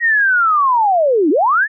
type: linear two-way sweep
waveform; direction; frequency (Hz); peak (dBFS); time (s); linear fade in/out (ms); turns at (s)
sine; down then up; 1908 to 277.2 to 1820; -10; 0-1.68; 50; 1.3
effects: none